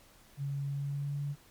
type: tone with pitch glide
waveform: sine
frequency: 140 to 143.27 Hz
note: C#3 to D3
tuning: +18 to -43 cents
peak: -32 dBFS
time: 0.37-1.36 s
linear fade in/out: 50 ms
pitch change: +39 cents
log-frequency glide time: 0.66-1.19 s
effects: pink hiss -60 dBFS RMS until 1.5 s + MP3 96 kbps